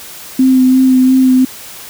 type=tone with vibrato; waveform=sine; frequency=258.9 Hz; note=C4; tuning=18 cents flat; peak=-5 dBFS; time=0.39-1.45 s; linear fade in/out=5 ms; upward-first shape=sine; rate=2.9 Hz; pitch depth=18 cents each way; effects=white hiss -31 dBFS RMS until 1.89 s